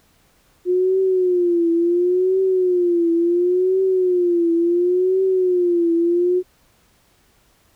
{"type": "tone with vibrato", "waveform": "sine", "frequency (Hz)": 357.1, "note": "F4", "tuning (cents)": 39, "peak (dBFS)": -14, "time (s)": [0.65, 6.43], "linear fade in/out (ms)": 50, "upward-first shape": "triangle", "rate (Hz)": 0.71, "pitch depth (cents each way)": 120, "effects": ["pink hiss -58 dBFS RMS until 7.75 s"]}